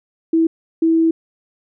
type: tone bursts at uneven times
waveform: sine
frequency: 326.5 Hz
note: E4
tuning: 17 cents flat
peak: -11 dBFS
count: 2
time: 0.33-0.47 / 0.82-1.11 s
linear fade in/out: 5 ms
effects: none